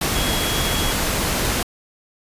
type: tone in noise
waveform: sine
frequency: 3322 Hz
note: G#7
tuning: in tune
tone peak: -27 dBFS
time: 0.15-0.92 s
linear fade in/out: 5 ms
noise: pink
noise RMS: -21 dBFS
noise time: 0.01-1.63 s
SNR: -9 dB
effects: resampled to 32000 Hz